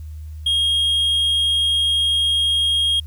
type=tone; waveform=triangle; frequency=3254 Hz; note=G#7; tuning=36 cents flat; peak=-14 dBFS; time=0.46-3 s; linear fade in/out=5 ms; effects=added 77 Hz sine -30 dBFS peak until 3.06 s + white hiss -58 dBFS RMS until 3.06 s